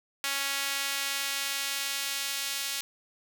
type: tone with high-pass filter sweep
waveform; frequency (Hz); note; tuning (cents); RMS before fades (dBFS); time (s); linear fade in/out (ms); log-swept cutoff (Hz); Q
sawtooth; 277.2; C#4; 0; -32; 0.24-2.81; 0; 1900 to 3200; 0.78
effects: none